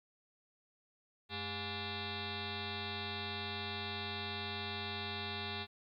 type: tone with frequency modulation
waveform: sine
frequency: 1760 Hz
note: A6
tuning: in tune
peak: -38 dBFS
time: 1.29-5.67 s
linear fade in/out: 50 ms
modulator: 309 Hz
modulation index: 7.7
effects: 13-bit